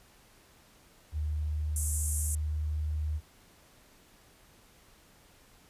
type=tone with pitch glide; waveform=sine; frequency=75.9 to 76.38 Hz; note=D#2 to D#2; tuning=-42 to -31 cents; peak=-29 dBFS; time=1.12-3.21 s; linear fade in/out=50 ms; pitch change=+11 cents; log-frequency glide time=1.37-2.1 s
type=band-pass noise; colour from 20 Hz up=white; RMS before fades=-36 dBFS; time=1.76-2.35 s; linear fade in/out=2 ms; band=7000 to 11000 Hz; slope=48 dB/octave
effects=pink hiss -60 dBFS RMS until 5.69 s + resampled to 32000 Hz